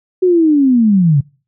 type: linear sweep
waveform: sine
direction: down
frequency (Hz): 374.7 to 132.6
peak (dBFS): -7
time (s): 0.22-1.21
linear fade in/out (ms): 10
effects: noise-tail reverb RT60 0.4 s tail -26 dB re dry